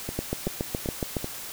two click trains, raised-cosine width 2 ms, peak -13 / -17 dBFS, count 8 / 4, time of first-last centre 0.19-1.168 / 0.09-1.244 s, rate 7.16 / 2.6 Hz, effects white hiss -38 dBFS RMS until 1.52 s

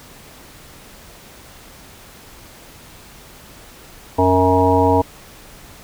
harmonic tone with a mistuned harmonic, 92.5 Hz, F#2, in tune, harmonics 1 / 3 / 5 / 7 / 9 / 10, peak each -19 / -18 / -17 / -20 / -20 / -18 dBFS, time 4.18-5.02 s, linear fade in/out 10 ms, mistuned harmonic 10, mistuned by +46 cents, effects pink hiss -42 dBFS RMS until 5.83 s

